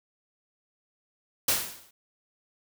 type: noise with exponential decay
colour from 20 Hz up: white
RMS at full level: -21 dBFS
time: 1.48-1.91 s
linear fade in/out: 5 ms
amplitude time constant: 93 ms
effects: none